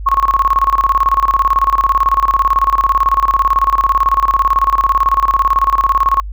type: tone with tremolo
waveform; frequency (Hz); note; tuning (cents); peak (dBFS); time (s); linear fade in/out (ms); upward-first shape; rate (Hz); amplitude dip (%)
sine; 1093; C#6; -25; -7; 0.06-6.21; 10; square; 18; 80
effects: added 50 Hz sine -22 dBFS peak until 6.32 s